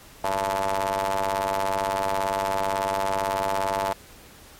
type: ring-modulated tone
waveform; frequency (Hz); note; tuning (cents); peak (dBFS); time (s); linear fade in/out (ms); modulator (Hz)
sawtooth; 97.9; G2; -2; -16; 0.24-3.93; 0; 775
effects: pink hiss -48 dBFS RMS until 4.59 s + MP3 64 kbps